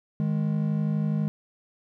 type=tone pair together; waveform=triangle; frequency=155.6 / 207.7 Hz; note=D#3 / G#3; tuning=0 / 0 cents; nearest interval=perfect fourth; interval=500 cents; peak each=-23 / -25 dBFS; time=0.2-1.28 s; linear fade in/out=0 ms; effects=none